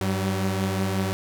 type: tone pair together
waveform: sawtooth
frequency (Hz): 97.78 / 190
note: G2 / F#3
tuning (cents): -4 / +46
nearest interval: octave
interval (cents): 1150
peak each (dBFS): -22 / -22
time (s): 0.01-1.13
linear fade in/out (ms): 0
effects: none